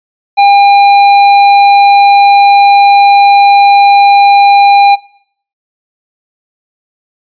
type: tone with tanh clipping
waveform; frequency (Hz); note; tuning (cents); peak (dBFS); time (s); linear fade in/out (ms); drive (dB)
sine; 804; G5; +44; -4; 0.37-4.96; 20; 14
effects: noise-tail reverb RT60 0.6 s tail -20 dB re dry + resampled to 11025 Hz